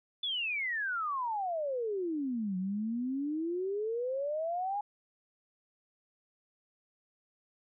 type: exponential two-way sweep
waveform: sine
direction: down then up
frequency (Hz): 3520 to 181.4 to 837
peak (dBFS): -31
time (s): 0.23-4.81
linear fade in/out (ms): 5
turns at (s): 2.57
effects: none